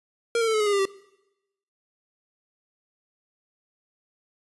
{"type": "tone with pitch steps", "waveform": "square", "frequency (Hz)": [466.2, 454.2, 442.6, 431.2, 420.2, 409.4, 398.9, 388.6], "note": ["A#4", "A#4", "A4", "A4", "G#4", "G#4", "G4", "G4"], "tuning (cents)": [0, -45, 10, -35, 20, -25, 30, -15], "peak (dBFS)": -21, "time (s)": [0.35, 0.854], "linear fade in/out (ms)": 2, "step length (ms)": 63, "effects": ["noise-tail reverb RT60 0.9 s tail -21 dB re dry", "resampled to 24000 Hz"]}